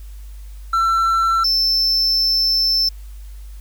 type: tone pair in turn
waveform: triangle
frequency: 1344 / 5310 Hz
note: E6 / E8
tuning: +33 / +12 cents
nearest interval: 2 octaves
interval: 2379 cents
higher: second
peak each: -12 / -13 dBFS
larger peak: first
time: 0.73-1.44 / 1.44-2.89 s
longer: second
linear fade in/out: 5 ms
effects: added 50 Hz sine -32 dBFS peak until 3.6 s + white hiss -52 dBFS RMS until 3.6 s